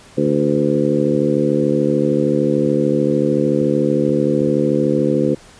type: harmonic tone with a mistuned harmonic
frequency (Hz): 73.42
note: D2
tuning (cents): 0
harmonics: 2 / 3 / 4 / 5 / 6 / 7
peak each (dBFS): -22 / -20 / -19 / -20 / -24 / -20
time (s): 0.17-5.35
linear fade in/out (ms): 10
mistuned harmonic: 7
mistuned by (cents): -20
effects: pink hiss -44 dBFS RMS until 5.59 s + resampled to 22050 Hz